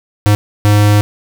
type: tone bursts at uneven times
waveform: square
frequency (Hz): 103.83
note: G#2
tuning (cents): 0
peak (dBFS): -7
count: 2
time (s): 0.26-0.35 / 0.65-1.01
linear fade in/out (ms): 0
effects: none